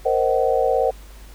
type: chord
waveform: sine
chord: C half-diminished seventh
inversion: third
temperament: equal with one note detuned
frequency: 466.2 / 523.3 / 622.3 / 754.7 Hz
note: Bb4 / C5 / Eb5 / Gb5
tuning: 0 / 0 / 0 / +34 cents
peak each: -21 / -20 / -24 / -22 dBFS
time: 0.05-0.91 s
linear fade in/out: 10 ms
effects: added 50 Hz sine -39 dBFS peak until 1.34 s + pink hiss -48 dBFS RMS until 1.34 s